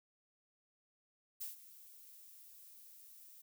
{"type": "noise with ADSR envelope", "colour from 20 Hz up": "violet", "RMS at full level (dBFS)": -42, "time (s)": [1.4, 3.42], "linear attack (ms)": 16, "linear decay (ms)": 140, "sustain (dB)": -16, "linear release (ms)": 12, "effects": []}